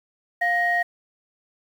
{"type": "tone pair together", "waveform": "sine", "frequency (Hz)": [703.1, 1877], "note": ["F5", "A#6"], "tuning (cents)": [11, 11], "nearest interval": "octave + perfect fourth", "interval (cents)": 1700, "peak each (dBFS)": [-22, -20], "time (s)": [0.41, 0.83], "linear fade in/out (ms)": 10, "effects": ["tanh soft clip ceiling -12 dBFS", "8-bit"]}